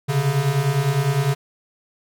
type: beating tone pair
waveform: square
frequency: 132.4 / 142.3 Hz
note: C3 / C#3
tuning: +21 / +46 cents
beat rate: 9.9 Hz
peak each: -23 / -20 dBFS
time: 0.08-1.35 s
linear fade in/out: 20 ms
effects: none